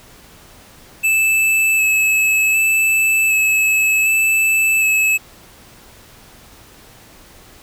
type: tone with vibrato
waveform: square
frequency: 2611 Hz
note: E7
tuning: 17 cents flat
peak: -13 dBFS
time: 1.03-5.18 s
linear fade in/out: 20 ms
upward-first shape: square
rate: 0.66 Hz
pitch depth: 13 cents each way
effects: pink hiss -44 dBFS RMS until 7.62 s